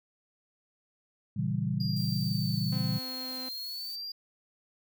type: chord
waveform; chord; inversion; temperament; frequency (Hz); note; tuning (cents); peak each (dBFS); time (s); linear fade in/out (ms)
sine; A# diminished seventh; none; equal; 116.54 / 138.59 / 164.81 / 196; A#2 / C#3 / E3 / G3; 0 / 0 / 0 / 0; -33; 1.36-2.99; 10
type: exponential two-way sweep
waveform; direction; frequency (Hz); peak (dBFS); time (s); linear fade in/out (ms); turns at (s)
triangle; down then up; 4831 to 4150 to 4831; -35; 1.8-4.12; 5; 3.48
type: noise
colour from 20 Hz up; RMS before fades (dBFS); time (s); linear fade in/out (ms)
violet; -47; 1.96-3.96; 5
type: tone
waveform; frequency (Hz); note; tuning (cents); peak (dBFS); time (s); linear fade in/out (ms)
sawtooth; 257.9; C4; -25; -37; 2.72-3.49; 5
effects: none